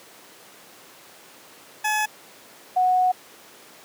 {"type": "tone pair in turn", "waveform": ["20% pulse", "sine"], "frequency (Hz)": [853, 735.5], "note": ["G#5", "F#5"], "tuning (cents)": [46, -11], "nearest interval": "minor third", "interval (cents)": 257, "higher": "first", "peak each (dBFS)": -16, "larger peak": "neither", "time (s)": [[1.84, 2.06], [2.76, 3.12]], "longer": "second", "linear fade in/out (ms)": 10, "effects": ["pink hiss -47 dBFS RMS until 3.84 s", "high-pass 300 Hz 12 dB/octave"]}